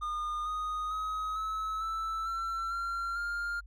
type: tone with pitch steps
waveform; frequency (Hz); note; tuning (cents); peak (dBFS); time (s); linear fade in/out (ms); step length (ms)
triangle; 1218 / 1242.9 / 1268.3 / 1294.2 / 1320.6 / 1347.6 / 1375.1 / 1403.2; D#6 / D#6 / D#6 / E6 / E6 / E6 / F6 / F6; -37 / -2 / +33 / -32 / +3 / +38 / -27 / +8; -30; 0.01-3.61; 20; 450
effects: added 50 Hz sine -47 dBFS peak until 3.66 s